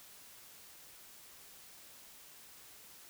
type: silence
effects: white hiss -56 dBFS RMS until 3.09 s